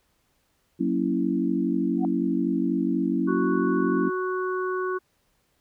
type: chord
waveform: sine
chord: F# dominant seventh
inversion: none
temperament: equal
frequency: 185 / 233.1 / 277.2 / 329.6 Hz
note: F#3 / A#3 / C#4 / E4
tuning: 0 / 0 / 0 / 0 cents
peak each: -28 / -28 / -26 / -27 dBFS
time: 0.79-4.1 s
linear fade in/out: 20 ms
type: tone with exponential growth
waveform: sine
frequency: 740 Hz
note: F#5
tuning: in tune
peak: -24 dBFS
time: 1.97-2.05 s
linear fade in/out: 1 ms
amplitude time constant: 17 ms
type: harmonic tone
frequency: 370 Hz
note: F#4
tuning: in tune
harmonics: 1 / 3 / 4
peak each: -26 / -31 / -34 dBFS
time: 3.27-4.99 s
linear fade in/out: 20 ms
effects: pink hiss -69 dBFS RMS until 5.6 s